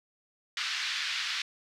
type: band-pass noise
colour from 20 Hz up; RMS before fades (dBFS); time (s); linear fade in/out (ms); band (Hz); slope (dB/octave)
white; -33; 0.57-1.42; 2; 1400 to 4500; 24
effects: none